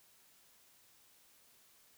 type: silence
effects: white hiss -66 dBFS RMS until 1.97 s